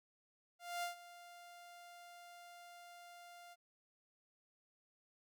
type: tone with ADSR envelope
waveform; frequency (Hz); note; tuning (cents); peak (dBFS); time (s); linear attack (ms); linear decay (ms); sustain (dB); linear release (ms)
sawtooth; 698.5; F5; 0; -34; 0.59-3.56; 240; 120; -17; 36
effects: none